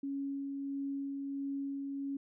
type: tone with tremolo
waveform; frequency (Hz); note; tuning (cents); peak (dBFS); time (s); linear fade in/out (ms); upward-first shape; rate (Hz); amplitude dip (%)
sine; 277.2; C#4; 0; -34; 0.03-2.17; 5; sine; 1.5; 25
effects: none